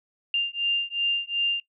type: beating tone pair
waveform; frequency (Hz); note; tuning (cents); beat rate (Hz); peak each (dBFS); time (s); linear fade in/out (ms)
sine; 2794 / 2796.7; F7 / F7; 0 / +2; 2.7; -26; 0.34-1.6; 2
effects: noise-tail reverb RT60 0.1 s tail -20 dB re dry